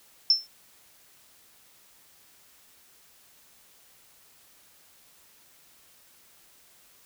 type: tone with exponential decay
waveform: sine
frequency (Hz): 5340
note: E8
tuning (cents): +22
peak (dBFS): -13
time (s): 0.3-0.47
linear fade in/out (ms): 2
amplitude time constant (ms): 36
effects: white hiss -58 dBFS RMS until 7.05 s